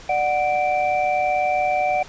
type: tone cluster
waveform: sine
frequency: 594 / 740 / 2343 Hz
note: D5 / F#5 / D7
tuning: +20 / 0 / -5 cents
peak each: -24 / -19 / -27 dBFS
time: 0.09-2.03 s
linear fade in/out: 5 ms
effects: pink hiss -42 dBFS RMS until 2.08 s + resampled to 16000 Hz